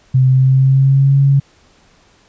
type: tone with pitch glide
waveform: sine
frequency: 130 to 138.53 Hz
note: C3 to C#3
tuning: -11 to -1 cents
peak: -7 dBFS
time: 0.14-1.4 s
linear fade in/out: 10 ms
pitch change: +110 cents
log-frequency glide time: 0.28-1.18 s
effects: pink hiss -51 dBFS RMS until 2.28 s + resampled to 16000 Hz